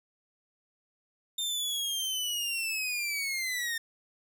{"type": "linear sweep", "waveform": "sawtooth", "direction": "down", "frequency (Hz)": [3627, 1814], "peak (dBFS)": -27, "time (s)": [1.38, 3.78], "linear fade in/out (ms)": 5, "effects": []}